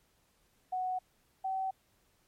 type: tone pair in turn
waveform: sine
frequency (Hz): 740 / 763.4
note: F#5 / G5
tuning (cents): 0 / -46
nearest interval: minor second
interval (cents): 54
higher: second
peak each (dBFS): -31 / -31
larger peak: neither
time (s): 0.72-0.99 / 1.44-1.71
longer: neither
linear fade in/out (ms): 10
effects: pink hiss -71 dBFS RMS until 2.27 s + MP3 64 kbps